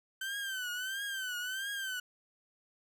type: tone with vibrato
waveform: 30% pulse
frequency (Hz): 1538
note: G6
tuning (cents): -33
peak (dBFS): -33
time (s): 0.21-2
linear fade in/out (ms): 5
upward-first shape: triangle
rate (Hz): 1.5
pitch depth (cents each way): 120
effects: none